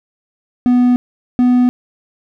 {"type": "tone pair in turn", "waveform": "triangle", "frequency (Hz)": [246.9, 247.9], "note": ["B3", "B3"], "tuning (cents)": [0, 7], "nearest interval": "unison", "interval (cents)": 7, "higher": "second", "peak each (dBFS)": -6, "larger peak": "neither", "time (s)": [[0.66, 0.96], [1.39, 1.69]], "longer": "neither", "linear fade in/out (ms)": 0, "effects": []}